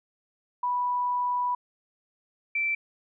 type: tone pair in turn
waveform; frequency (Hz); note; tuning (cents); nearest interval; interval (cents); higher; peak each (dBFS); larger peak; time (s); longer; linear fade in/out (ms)
sine; 984 / 2335; B5 / D7; -7 / -11; octave + minor third; 1496; second; -24; neither; 0.63-1.55 / 2.55-2.75; first; 5
effects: none